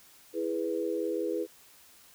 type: chord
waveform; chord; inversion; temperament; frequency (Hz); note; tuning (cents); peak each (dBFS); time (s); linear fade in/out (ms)
sine; E major; none; equal; 329.6 / 415.3 / 493.9; E4 / G#4 / B4; 0 / 0 / 0; -33; 0.33-1.47; 50
effects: white hiss -57 dBFS RMS until 2.14 s